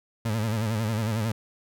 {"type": "tone with vibrato", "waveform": "30% pulse", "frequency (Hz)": 110, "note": "A2", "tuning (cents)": 0, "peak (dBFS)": -22, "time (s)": [0.25, 1.32], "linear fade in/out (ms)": 5, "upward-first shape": "sine", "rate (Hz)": 11, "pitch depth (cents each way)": 93, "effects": []}